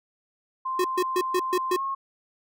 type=tone with pitch glide; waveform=sine; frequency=1045 to 1085 Hz; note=C6 to C#6; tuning=-2 to -37 cents; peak=-26 dBFS; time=0.65-1.95 s; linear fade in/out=10 ms; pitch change=+65 cents; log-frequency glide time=1.73-1.81 s
type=tone bursts; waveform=square; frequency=364.7 Hz; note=F#4; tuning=25 cents flat; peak=-22 dBFS; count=6; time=0.79-1.764 s; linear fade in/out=5 ms; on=54 ms; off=130 ms
effects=none